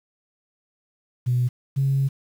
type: tone pair in turn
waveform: sine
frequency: 123.7 / 136.46 Hz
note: B2 / C#3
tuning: +3 / -27 cents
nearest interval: major second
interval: 170 cents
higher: second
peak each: -17 dBFS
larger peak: neither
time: 1.26-1.49 / 1.76-2.09 s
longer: second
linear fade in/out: 20 ms
effects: tanh soft clip ceiling -13 dBFS + 8-bit